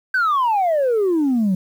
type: exponential sweep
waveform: sine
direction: down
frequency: 1568 to 179.9 Hz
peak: -13 dBFS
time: 0.14-1.55 s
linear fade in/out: 5 ms
effects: tanh soft clip ceiling -13 dBFS + 8-bit